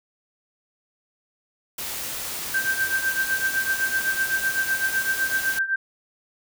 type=noise; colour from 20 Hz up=white; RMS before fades=-31 dBFS; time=1.78-5.59 s; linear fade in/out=5 ms
type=tone with tremolo; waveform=sine; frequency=1568 Hz; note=G6; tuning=in tune; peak=-18 dBFS; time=2.54-5.76 s; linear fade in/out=5 ms; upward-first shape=triangle; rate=7.9 Hz; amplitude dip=85%
effects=none